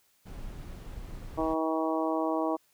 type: noise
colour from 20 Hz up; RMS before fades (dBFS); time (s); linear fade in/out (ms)
brown; -41; 0.25-1.55; 20
type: harmonic tone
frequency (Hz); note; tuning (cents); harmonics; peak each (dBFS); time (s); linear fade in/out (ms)
159.9; D#3; +48; 2 / 3 / 4 / 5 / 6 / 7; -30 / -35 / -32 / -36 / -36 / -37; 1.37-2.57; 20
effects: white hiss -68 dBFS RMS until 2.73 s